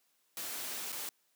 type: noise with dropouts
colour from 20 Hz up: white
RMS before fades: -40 dBFS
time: 0.37-1.09 s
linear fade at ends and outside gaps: 1 ms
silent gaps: 0.921-0.926 s
effects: white hiss -74 dBFS RMS until 1.35 s + high-pass 200 Hz 12 dB/octave